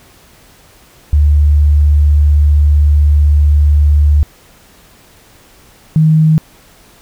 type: tone pair in turn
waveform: sine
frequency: 73.7 / 156.98 Hz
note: D2 / D#3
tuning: +7 / +16 cents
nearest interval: octave + minor second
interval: 1309 cents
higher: second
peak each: -5 dBFS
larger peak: neither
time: 1.13-4.23 / 5.96-6.38 s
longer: first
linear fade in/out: 0 ms
effects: pink hiss -44 dBFS RMS until 7.01 s